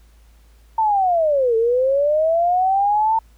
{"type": "linear two-way sweep", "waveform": "sine", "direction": "down then up", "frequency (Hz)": [905, 442.7, 905], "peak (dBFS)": -14, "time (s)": [0.78, 3.19], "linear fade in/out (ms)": 5, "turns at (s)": 1.56, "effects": ["added 55 Hz sine -47 dBFS peak until 3.37 s", "pink hiss -59 dBFS RMS until 3.37 s"]}